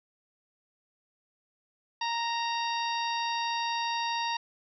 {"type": "harmonic tone with a mistuned harmonic", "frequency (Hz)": 932.3, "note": "A#5", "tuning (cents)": 0, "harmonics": [1, 2, 3, 4, 5, 6], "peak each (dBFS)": [-30, -38, -38, -38, -40, -43], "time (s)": [2.01, 4.37], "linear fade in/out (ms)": 5, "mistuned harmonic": 3, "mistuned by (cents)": -20, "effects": []}